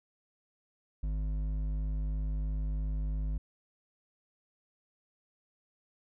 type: tone with hard clipping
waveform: sine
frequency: 51.5 Hz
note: G#1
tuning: 14 cents flat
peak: -32 dBFS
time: 1.03-3.38 s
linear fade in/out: 5 ms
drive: 8 dB
effects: none